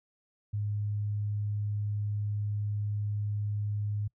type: tone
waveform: sine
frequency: 103.83 Hz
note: G#2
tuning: in tune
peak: -29 dBFS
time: 0.53-4.08 s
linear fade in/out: 10 ms
effects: noise-tail reverb RT60 0.1 s tail -25 dB re dry